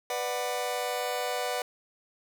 sawtooth chord, B minor, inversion none, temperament just, 493.9 / 592.7 / 740.8 Hz, B4 / D5 / F#5, 0 / +16 / +2 cents, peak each -29 / -31 / -29 dBFS, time 0.1-1.62 s, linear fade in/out 2 ms, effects none

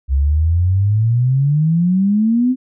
sine exponential sweep, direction up, 65.41 to 261.6 Hz, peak -11 dBFS, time 0.08-2.56 s, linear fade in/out 50 ms, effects none

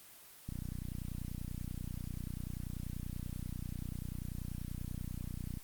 click train, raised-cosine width 5 ms, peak -28 dBFS, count 155, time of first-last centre 0.49-5.573 s, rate 30.3 Hz, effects white hiss -56 dBFS RMS until 5.63 s + Opus 24 kbps

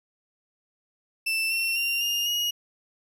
35% pulse tone with pitch steps, 2659 / 2713 / 2769 / 2825 / 2883 Hz, E7 / E7 / F7 / F7 / F#7, +14 / +49 / -15 / +19 / -46 cents, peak -22 dBFS, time 1.26-2.51 s, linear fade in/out 10 ms, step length 250 ms, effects none

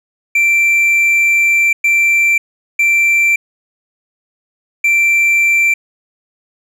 triangle tone bursts at uneven times, 2349 Hz, D7, in tune, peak -7 dBFS, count 4, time 0.35-1.73 / 1.84-2.38 / 2.79-3.36 / 4.84-5.74 s, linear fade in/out 5 ms, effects none

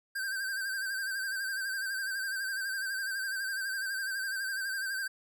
square tone with vibrato, 1568 Hz, G6, in tune, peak -33 dBFS, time 0.15-5.08 s, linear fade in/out 10 ms, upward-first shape sine, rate 12 Hz, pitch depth 55 cents each way, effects none

